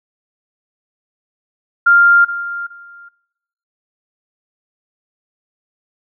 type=tone with echo; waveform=sine; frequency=1396.9 Hz; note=F6; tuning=in tune; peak=-6 dBFS; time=1.86-2.25 s; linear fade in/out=10 ms; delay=420 ms; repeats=2; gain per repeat=-15 dB; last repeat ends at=3.09 s; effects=noise-tail reverb RT60 0.9 s tail -21 dB re dry